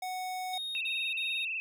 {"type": "tone", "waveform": "square", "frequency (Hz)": 740, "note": "F#5", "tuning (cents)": 0, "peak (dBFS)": -35, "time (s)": [0.02, 0.58], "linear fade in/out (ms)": 5}
{"type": "tone bursts", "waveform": "triangle", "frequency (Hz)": 3719, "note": "A#7", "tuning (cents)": -5, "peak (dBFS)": -33, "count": 3, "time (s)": [0.53, 1.45], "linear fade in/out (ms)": 5, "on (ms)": 280, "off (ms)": 40}
{"type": "tone with vibrato", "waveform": "sine", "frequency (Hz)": 2615, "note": "E7", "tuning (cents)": -15, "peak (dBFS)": -32, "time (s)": [0.75, 1.6], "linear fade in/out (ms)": 0, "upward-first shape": "triangle", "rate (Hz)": 20, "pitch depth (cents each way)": 91}
{"effects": []}